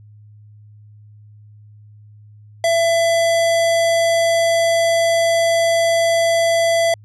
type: tone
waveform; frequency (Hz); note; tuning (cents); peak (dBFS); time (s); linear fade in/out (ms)
square; 669; E5; +25; -14; 2.64-6.94; 2
effects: added 105 Hz sine -41 dBFS peak until 7.04 s + resampled to 24000 Hz